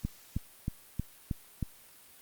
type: click train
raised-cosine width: 5 ms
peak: -19 dBFS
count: 6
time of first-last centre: 0.05-1.627 s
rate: 3.17 Hz
effects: white hiss -56 dBFS RMS until 2.21 s + Opus 48 kbps